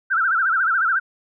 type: tone with vibrato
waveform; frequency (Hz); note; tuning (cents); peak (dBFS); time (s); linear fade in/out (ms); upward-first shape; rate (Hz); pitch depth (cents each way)
sine; 1442; F#6; -45; -16; 0.1-1; 20; sine; 14; 170
effects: none